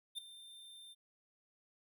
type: tone with ADSR envelope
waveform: square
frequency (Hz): 3591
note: A7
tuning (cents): +35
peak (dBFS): -38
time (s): 0.15-0.95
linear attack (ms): 32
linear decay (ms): 7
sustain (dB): -15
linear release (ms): 31
effects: none